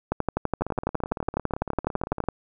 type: two click trains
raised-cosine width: 1 ms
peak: -18 / -9 dBFS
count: 30 / 27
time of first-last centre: 0.61-2.239 / 0.12-2.287 s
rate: 17.8 / 12 Hz
effects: none